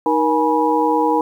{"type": "tone cluster", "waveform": "sine", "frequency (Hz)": [311.5, 474.4, 838, 972], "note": ["D#4", "A#4", "G#5", "B5"], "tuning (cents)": [2, 30, 15, -28], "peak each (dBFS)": -19, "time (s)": [0.06, 1.21], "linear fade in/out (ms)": 2, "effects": ["8-bit"]}